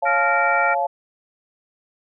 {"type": "chord", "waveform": "sine", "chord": "Db augmented", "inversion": "none", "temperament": "equal with one note detuned", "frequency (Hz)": [554.4, 698.5, 863.4], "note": ["Db5", "F5", "A5"], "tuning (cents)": [0, 0, -33], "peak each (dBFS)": [-25, -22, -22], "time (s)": [0.02, 0.87], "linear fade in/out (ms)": 10}
{"type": "harmonic tone", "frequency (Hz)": 463.1, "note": "A#4", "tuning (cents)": -11, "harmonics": [3, 4, 5], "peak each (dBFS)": [-20, -26, -24], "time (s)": [0.05, 0.75], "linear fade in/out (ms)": 20}
{"effects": []}